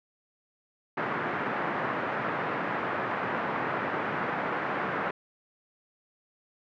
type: band-pass noise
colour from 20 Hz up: white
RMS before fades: -31 dBFS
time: 0.97-5.11 s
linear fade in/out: 5 ms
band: 130 to 1700 Hz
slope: 24 dB/octave
effects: none